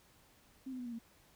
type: tone with pitch steps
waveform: sine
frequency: 263.8 / 254.8 / 246.1 / 237.7 / 229.7 Hz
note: C4 / C4 / B3 / A#3 / A#3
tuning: +14 / -46 / -6 / +34 / -25 cents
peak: -40 dBFS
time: 0.66-0.99 s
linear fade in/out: 10 ms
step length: 66 ms
effects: pink hiss -66 dBFS RMS until 1.35 s